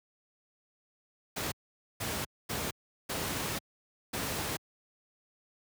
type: noise bursts at uneven times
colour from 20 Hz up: pink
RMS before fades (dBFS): -34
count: 5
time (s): 1.36-1.52 / 2-2.25 / 2.49-2.71 / 3.09-3.59 / 4.13-4.57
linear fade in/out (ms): 10
effects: high-pass 80 Hz 12 dB/octave